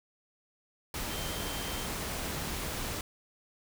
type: tone in noise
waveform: sine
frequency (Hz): 3136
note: G7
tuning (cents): 0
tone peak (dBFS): -44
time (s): 1.1-1.86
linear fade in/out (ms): 2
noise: pink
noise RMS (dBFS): -36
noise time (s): 0.94-3.01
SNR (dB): -11
effects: none